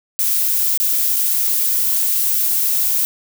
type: noise with dropouts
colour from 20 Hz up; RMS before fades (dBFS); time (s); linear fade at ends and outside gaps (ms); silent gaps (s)
violet; -17; 0.19-3.05; 0; 0.775-0.8 / 1.161-1.165
effects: none